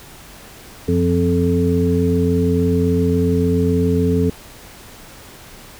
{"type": "harmonic tone with a mistuned harmonic", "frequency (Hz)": 87, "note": "F2", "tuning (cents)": -6, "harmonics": [1, 2, 3, 5], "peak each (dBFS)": [-19, -19, -19, -19], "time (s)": [0.88, 4.3], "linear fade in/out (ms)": 5, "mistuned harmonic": 1, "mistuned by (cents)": 70, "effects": ["pink hiss -40 dBFS RMS until 5.79 s"]}